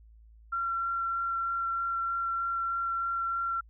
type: tone with vibrato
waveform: sine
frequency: 1365 Hz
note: F6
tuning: 40 cents flat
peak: -28 dBFS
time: 0.52-3.61 s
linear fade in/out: 10 ms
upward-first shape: sine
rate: 3.2 Hz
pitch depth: 8 cents each way
effects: added 55 Hz sine -52 dBFS peak until 3.69 s